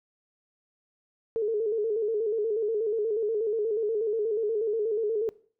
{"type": "tone with vibrato", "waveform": "sine", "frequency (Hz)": 435.2, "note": "A4", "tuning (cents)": -19, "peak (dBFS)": -24, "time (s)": [1.36, 5.29], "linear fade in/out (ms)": 0, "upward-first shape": "square", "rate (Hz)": 8.3, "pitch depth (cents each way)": 71, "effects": ["noise-tail reverb RT60 0.5 s tail -21 dB re dry"]}